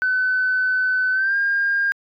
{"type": "tone with pitch glide", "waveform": "sine", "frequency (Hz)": [1511, 1610.1], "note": ["F#6", "G6"], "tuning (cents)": [36, 46], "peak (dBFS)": -16, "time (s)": [0.02, 1.92], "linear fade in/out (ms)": 0, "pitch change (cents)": 110, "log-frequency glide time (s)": [1.12, 1.36], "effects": ["tanh soft clip ceiling -12 dBFS"]}